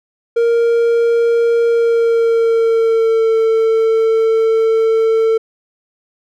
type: tone with pitch glide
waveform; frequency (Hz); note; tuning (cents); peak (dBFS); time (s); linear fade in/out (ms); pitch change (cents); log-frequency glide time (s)
triangle; 466.2 to 447.5; A#4 to A4; 0 to +29; -8; 0.36-5.38; 10; -71; 1.67-3.38
effects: none